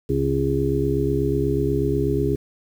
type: harmonic tone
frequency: 68.2 Hz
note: C#2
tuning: 28 cents flat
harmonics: 1 / 2 / 4 / 5 / 6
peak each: -27 / -24 / -26 / -26 / -23 dBFS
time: 0.09-2.36 s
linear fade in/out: 10 ms
effects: 8-bit